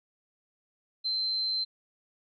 sine tone, 4103 Hz, C8, 35 cents flat, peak -27 dBFS, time 1.04-1.65 s, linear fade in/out 20 ms, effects none

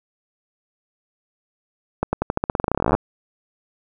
accelerating click train, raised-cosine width 1 ms, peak -5 dBFS, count 25, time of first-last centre 2.03-2.95 s, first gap 100 ms, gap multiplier 0.9, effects none

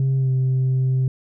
sine tone with pitch glide, 133.8 to 130.29 Hz, C3 to C3, +39 to -7 cents, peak -14 dBFS, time 0-1.08 s, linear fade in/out 2 ms, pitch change -46 cents, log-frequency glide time 0.17-0.31 s, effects tanh soft clip ceiling -15 dBFS

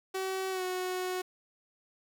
sawtooth tone with pitch glide, 379.8 to 367.5 Hz, F#4 to F#4, +45 to -12 cents, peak -28 dBFS, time 0.14-1.22 s, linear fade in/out 10 ms, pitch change -57 cents, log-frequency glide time 0.5-0.63 s, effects 9-bit

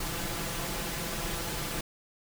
pink noise with comb filter, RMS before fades -34 dBFS, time 0-1.81 s, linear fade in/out 5 ms, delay 5.9 ms, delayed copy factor +0.6, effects none

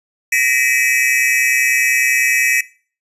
square tone cluster, 1872 / 2002 / 2316 / 2564 Hz, A#6 / B6 / D7 / E7, +7 / +23 / -25 / -49 cents, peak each -19 dBFS, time 0.32-2.61 s, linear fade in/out 5 ms, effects noise-tail reverb RT60 0.4 s tail -20 dB re dry + resampled to 32000 Hz

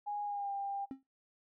sine tone with pitch glide, 825 to 796.4 Hz, G#5 to G5, -12 to +27 cents, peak -35 dBFS, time 0.06-0.86 s, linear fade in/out 20 ms, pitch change -61 cents, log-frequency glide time 0.24-0.51 s
triangle tone with exponential decay, 267.6 Hz, C4, 39 cents sharp, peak -34 dBFS, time 0.91-1.03 s, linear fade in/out 1 ms, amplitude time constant 25 ms
effects noise-tail reverb RT60 0.2 s tail -23 dB re dry

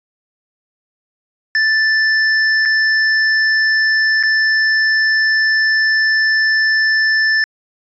square tone with dropouts, 1760 Hz, A6, in tune, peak -12 dBFS, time 1.55-7.44 s, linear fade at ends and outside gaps 1 ms, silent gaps 2.653-2.657 / 4.228-4.235 s, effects resampled to 16000 Hz

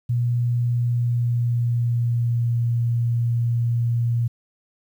sine tone with pitch glide, 120.4 to 117.99 Hz, B2 to A#2, -44 to +21 cents, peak -18 dBFS, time 0.09-4.28 s, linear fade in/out 10 ms, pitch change -35 cents, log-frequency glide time 0.69-2.57 s, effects 9-bit

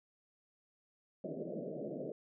white band-pass noise, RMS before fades -42 dBFS, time 1.24-2.12 s, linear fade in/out 2 ms, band 140 to 640 Hz, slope 96 dB/octave, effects none

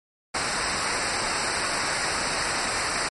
pink noise with comb filter, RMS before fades -26 dBFS, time 0.34-3.09 s, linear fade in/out 10 ms, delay 0.3 ms, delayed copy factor -0.8, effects low-pass 11000 Hz 12 dB/octave + MP3 48 kbps

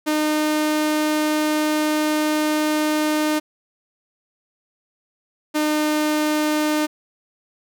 sawtooth tone pair in turn, 305.3 / 303.9 Hz, D#4 / D#4, -33 / -41 cents, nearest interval unison, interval 8 cents, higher first, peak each -14 dBFS, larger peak neither, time 0.06-3.4 / 5.54-6.87 s, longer first, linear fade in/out 20 ms, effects none

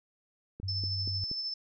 click train, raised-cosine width 3 ms, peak -29 dBFS, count 4, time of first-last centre 0.6-1.314 s, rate 4.2 Hz
sine tone, 96 Hz, G2, 36 cents flat, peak -33 dBFS, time 0.63-1.24 s, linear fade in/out 0 ms
sine tone with tremolo, 5274 Hz, E8, in tune, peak -31 dBFS, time 0.68-1.54 s, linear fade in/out 5 ms, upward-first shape sine, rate 13 Hz, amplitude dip 35%
effects none

